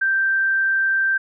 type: tone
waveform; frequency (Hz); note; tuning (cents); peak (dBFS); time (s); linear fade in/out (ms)
sine; 1568; G6; 0; -16; 0.01-1.18; 10
effects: none